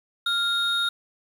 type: tone pair together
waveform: triangle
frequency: 1396.9 / 3723 Hz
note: F6 / A#7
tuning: 0 / -3 cents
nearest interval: octave + perfect fourth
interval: 1697 cents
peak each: -24 / -22 dBFS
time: 0.26-0.89 s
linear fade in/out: 5 ms
effects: 8-bit